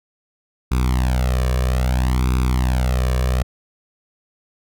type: tone with flanger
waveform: sawtooth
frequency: 63 Hz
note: B1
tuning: 35 cents sharp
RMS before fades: -18 dBFS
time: 0.71-3.43 s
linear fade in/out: 10 ms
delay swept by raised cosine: 0.81 to 1.75 ms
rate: 0.61 Hz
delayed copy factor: +0.9
effects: none